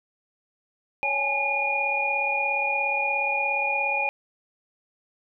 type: tone cluster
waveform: sine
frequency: 557 / 813 / 850 / 2436 Hz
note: C#5 / G#5 / G#5 / D#7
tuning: +8 / -37 / +40 / -37 cents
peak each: -32 / -31 / -30 / -24 dBFS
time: 1.03-4.09 s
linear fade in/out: 0 ms
effects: none